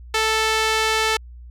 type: tone with band-pass filter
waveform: sawtooth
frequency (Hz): 440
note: A4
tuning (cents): 0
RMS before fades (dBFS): -20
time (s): 0.14-1.17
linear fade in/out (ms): 5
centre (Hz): 3000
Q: 0.59
effects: added 60 Hz sine -37 dBFS peak until 1.5 s